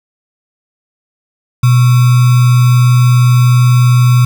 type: tone with sample-and-hold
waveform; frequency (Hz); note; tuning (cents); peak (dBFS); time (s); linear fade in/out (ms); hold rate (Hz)
sine; 123.6; B2; +2; -4; 1.63-4.25; 5; 1225
effects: none